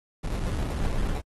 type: noise with sample-and-hold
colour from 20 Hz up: brown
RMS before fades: -27 dBFS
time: 0.23-1.21 s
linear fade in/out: 20 ms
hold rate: 1575 Hz
effects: AAC 32 kbps